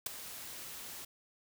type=noise with ADSR envelope; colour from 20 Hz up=white; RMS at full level=-31 dBFS; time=0.06-1.05 s; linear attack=6 ms; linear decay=7 ms; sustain=-15 dB; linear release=6 ms; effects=none